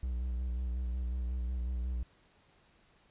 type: tone with vibrato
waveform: triangle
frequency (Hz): 61.74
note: B1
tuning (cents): 0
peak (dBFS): -30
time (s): 0.03-2.03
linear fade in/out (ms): 0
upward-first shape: square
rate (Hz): 5.5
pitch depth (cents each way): 42
effects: pink hiss -66 dBFS RMS until 3.1 s + resampled to 8000 Hz